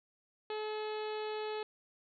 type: harmonic tone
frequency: 428.6 Hz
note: A4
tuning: 45 cents flat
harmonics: 1 / 2 / 3 / 4 / 5 / 6 / 7 / 8 / 9 / 10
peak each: -37 / -43 / -50 / -52 / -55 / -51 / -55 / -54 / -56 / -55 dBFS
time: 0.5-1.63 s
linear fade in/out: 2 ms
effects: none